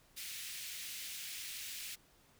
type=high-pass noise; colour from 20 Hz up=pink; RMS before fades=-45 dBFS; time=0.16-1.96 s; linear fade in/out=20 ms; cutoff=2200 Hz; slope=24 dB/octave; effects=pink hiss -67 dBFS RMS until 2.39 s